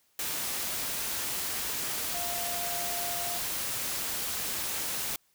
sine tone in noise, 698.5 Hz, F5, in tune, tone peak -37 dBFS, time 2.14-3.38 s, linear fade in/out 2 ms, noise white, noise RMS -33 dBFS, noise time 0.19-5.16 s, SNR -7 dB, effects white hiss -69 dBFS RMS until 5.34 s

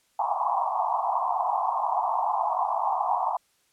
pink band-pass noise, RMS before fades -26 dBFS, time 0.19-3.37 s, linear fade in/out 5 ms, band 690 to 1100 Hz, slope 96 dB/octave, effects white hiss -67 dBFS RMS until 3.72 s + low-pass 11000 Hz 12 dB/octave

